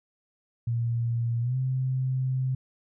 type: tone with pitch glide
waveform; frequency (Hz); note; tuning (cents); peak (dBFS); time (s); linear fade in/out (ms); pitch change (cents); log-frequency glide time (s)
sine; 117.3 to 130.15; A#2 to C3; +11 to -9; -24; 0.67-2.55; 5; +180; 1.41-1.56
effects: none